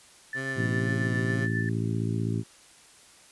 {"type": "tone with tremolo", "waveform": "sine", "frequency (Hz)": 1760, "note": "A6", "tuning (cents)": 0, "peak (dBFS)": -29, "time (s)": [0.33, 1.69], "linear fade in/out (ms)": 2, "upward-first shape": "sine", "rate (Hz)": 7.4, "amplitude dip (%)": 55}
{"type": "tone with vibrato", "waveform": "15% pulse", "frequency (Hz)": 130.81, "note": "C3", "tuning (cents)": 0, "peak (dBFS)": -27, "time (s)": [0.34, 1.48], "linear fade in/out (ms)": 50, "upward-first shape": "sine", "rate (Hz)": 2.1, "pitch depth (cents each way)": 40}
{"type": "harmonic tone", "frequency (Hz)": 55.8, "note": "A1", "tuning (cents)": 25, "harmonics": [2, 3, 4, 5, 6, 7], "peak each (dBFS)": [-28, -32, -34, -36, -38, -39], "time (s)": [0.55, 2.44], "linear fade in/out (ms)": 50}
{"effects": ["white hiss -54 dBFS RMS until 3.31 s", "resampled to 24000 Hz"]}